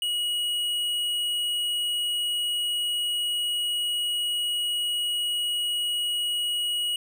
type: tone with tanh clipping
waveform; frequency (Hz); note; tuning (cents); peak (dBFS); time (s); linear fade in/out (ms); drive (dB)
sine; 2906; F#7; -32; -26; 0.02-6.96; 2; 11
effects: none